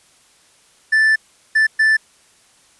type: tone bursts at uneven times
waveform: triangle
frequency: 1760 Hz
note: A6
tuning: in tune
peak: -9 dBFS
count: 3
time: 0.92-1.16 / 1.55-1.67 / 1.79-1.97 s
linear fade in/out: 10 ms
effects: white hiss -53 dBFS RMS until 2.79 s + resampled to 24000 Hz